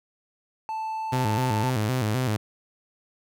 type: tone with pitch glide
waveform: triangle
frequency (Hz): 880 to 885.1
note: A5 to A5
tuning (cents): 0 to +10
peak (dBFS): -26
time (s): 0.69-1.7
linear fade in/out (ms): 0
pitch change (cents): +10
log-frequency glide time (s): 0.94-1.36
type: tone with vibrato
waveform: sawtooth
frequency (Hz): 117.2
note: A#2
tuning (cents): +10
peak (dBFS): -19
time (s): 1.12-2.37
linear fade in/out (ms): 10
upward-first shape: square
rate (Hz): 3.9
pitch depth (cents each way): 160
effects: none